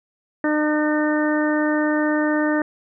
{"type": "harmonic tone", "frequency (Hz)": 302.7, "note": "D#4", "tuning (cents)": -48, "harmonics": [1, 2, 3, 4, 5, 6], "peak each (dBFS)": [-19, -24, -30, -31, -30, -27], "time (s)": [0.44, 2.62], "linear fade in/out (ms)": 2, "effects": []}